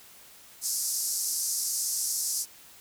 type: band-pass noise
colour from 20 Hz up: pink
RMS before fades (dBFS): -30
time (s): 0.61-2.46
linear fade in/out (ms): 50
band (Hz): 5100 to 13000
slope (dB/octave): 48
effects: white hiss -52 dBFS RMS until 2.8 s